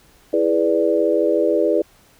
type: chord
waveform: sine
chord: E dominant seventh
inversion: none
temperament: equal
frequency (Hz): 329.6 / 415.3 / 493.9 / 587.3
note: E4 / G#4 / B4 / D5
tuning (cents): 0 / 0 / 0 / 0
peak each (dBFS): -20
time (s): 0.33-1.82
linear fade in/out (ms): 5
effects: pink hiss -53 dBFS RMS until 2.19 s